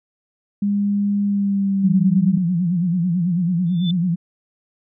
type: tone with pitch glide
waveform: sine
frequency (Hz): 202.6 to 194.35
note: G#3 to G3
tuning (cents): -43 to -15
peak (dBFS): -16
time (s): 0.62-2.38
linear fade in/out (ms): 5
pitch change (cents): -72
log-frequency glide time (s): 1.24-1.83
type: tone with vibrato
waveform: sine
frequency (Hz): 175.6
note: F3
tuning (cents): +10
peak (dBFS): -16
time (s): 1.83-4.16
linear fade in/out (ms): 20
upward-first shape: sine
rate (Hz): 9.1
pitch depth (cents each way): 110
type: tone with exponential growth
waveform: sine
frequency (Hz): 3520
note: A7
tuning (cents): 0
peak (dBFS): -23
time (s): 3.66-3.91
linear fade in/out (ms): 5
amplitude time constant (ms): 53
effects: none